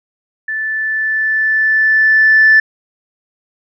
sine tone with level ramp, 1755 Hz, A6, 5 cents flat, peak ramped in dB -17 to -3 dBFS, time 0.48-2.6 s, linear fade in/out 5 ms, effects tanh soft clip ceiling -1 dBFS

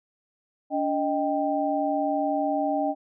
sine tone cluster, 288 / 622 / 786 Hz, D4 / D#5 / G5, -34 / -1 / +4 cents, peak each -27 dBFS, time 0.7-2.95 s, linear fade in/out 50 ms, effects none

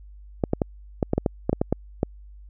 clicks, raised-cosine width 2 ms, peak -7 dBFS, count 12, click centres 0.438 / 0.534 / 0.618 / 1.028 / 1.134 / 1.18 / 1.262 / 1.495 / 1.53 / 1.615 / 1.726 / 2.031 s, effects added 50 Hz sine -42 dBFS peak until 2.49 s

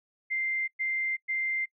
sine tone bursts, 2091 Hz, C7, 2 cents flat, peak -27 dBFS, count 3, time 0.3-1.66 s, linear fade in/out 20 ms, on 380 ms, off 110 ms, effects noise-tail reverb RT60 0.1 s tail -24 dB re dry

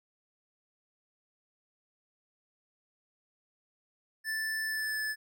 square tone with pitch glide, 1760 to 1735.8 Hz, A6 to A6, 0 to -24 cents, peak -32 dBFS, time 4.24-5.16 s, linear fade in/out 50 ms, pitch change -24 cents, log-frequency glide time 4.65-4.99 s, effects none

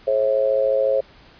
sine tone with amplitude modulation, 540 Hz, C#5, 45 cents flat, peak -12 dBFS, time 0.07-1.01 s, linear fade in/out 10 ms, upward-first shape sine, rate 114 Hz, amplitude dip 85%, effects pink hiss -49 dBFS RMS until 1.39 s + resampled to 11025 Hz

